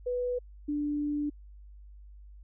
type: tone pair in turn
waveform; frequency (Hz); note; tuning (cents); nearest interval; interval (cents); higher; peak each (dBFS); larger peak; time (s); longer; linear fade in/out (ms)
sine; 493.9 / 293.7; B4 / D4; 0 / 0; major sixth; 900; first; -28; neither; 0.06-0.39 / 0.68-1.3; second; 10
effects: added 50 Hz sine -47 dBFS peak until 2.43 s